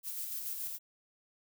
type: noise with tremolo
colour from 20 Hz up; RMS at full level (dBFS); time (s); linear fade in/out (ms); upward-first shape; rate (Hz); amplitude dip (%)
violet; -38; 0.03-0.79; 50; square; 7; 30
effects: none